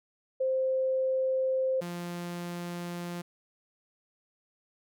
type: tone pair in turn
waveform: sine / sawtooth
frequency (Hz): 523.3 / 174.26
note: C5 / F3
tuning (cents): 0 / -4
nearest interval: octave + perfect fifth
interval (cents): 1904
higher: first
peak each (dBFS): -25 / -31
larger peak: first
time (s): 0.4-1.81 / 1.81-3.22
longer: neither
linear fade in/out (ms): 10
effects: none